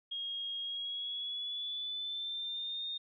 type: tone with pitch glide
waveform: sine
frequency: 3266 to 3666 Hz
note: G#7 to A#7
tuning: -30 to -30 cents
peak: -36 dBFS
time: 0.11-2.98 s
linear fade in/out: 10 ms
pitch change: +200 cents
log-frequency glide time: 0.61-2.86 s
effects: none